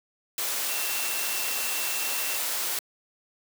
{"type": "tone in noise", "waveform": "sine", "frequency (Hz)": 2698, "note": "E7", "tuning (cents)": 40, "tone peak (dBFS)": -36, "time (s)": [0.69, 2.37], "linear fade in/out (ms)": 2, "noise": "white", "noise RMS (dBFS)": -29, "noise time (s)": [0.38, 2.79], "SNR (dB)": -10, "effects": ["high-pass 400 Hz 12 dB/octave"]}